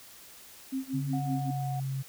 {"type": "tone with tremolo", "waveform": "sine", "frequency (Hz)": 265.4, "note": "C4", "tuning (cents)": 25, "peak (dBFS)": -28, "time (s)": [0.72, 1.51], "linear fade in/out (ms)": 10, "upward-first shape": "sine", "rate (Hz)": 5.3, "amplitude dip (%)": 95}
{"type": "tone with pitch glide", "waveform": "sine", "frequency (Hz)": [141.6, 134.43], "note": ["C#3", "C3"], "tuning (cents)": [37, 47], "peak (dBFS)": -30, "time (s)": [0.93, 2.03], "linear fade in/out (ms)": 20, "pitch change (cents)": -90, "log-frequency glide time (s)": [1.17, 1.68]}
{"type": "tone", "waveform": "sine", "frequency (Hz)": 730, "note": "F#5", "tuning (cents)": -24, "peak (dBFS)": -36, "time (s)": [1.13, 1.8], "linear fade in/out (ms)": 5}
{"effects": ["white hiss -51 dBFS RMS until 2.08 s"]}